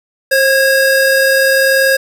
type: tone pair together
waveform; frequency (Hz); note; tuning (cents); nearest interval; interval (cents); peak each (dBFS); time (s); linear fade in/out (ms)
square; 534.2 / 1643; C5 / G#6; +36 / -19; octave + perfect fifth; 1945; -12; 0.31-1.97; 10
effects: none